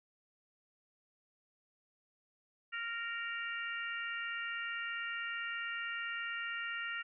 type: harmonic tone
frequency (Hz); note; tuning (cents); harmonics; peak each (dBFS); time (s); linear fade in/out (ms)
464.6; A#4; -6; 3 / 4 / 5 / 6; -41 / -41 / -47 / -44; 2.72-7.03; 20
effects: none